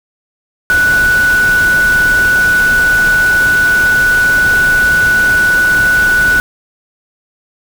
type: tone in noise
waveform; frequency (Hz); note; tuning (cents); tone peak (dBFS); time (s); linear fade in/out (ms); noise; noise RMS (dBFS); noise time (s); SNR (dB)
sine; 1480; F#6; 0; -7; 0.7-6.4; 0; pink; -21; 0.7-6.4; +11
effects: none